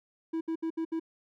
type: tone bursts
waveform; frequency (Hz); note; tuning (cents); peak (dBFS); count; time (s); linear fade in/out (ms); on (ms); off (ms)
triangle; 325.6; E4; -21; -27; 5; 0.33-0.998; 10; 80; 67
effects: none